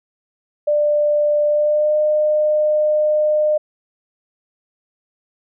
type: tone with pitch glide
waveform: sine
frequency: 593 to 606.9 Hz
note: D5 to D#5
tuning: +17 to -43 cents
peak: -13 dBFS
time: 0.67-3.58 s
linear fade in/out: 10 ms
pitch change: +40 cents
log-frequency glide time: 1.46-1.97 s
effects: none